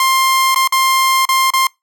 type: tone with dropouts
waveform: sawtooth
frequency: 1056 Hz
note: C6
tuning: 16 cents sharp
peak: -7 dBFS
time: 0-1.67 s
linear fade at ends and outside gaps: 2 ms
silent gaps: 0.546-0.559 / 0.675-0.723 / 1.253-1.289 / 1.504-1.536 s
effects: noise-tail reverb RT60 0.2 s tail -26 dB re dry